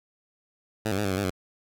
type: tone with pitch steps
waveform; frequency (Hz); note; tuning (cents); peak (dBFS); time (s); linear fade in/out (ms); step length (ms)
10% pulse; 109 / 96 / 104.7 / 97.3 / 93 / 100.8 / 92; A2 / G2 / G#2 / G2 / F#2 / G2 / F#2; -16 / -36 / +15 / -12 / +9 / +49 / -9; -17; 0.85-1.305; 10; 65
effects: none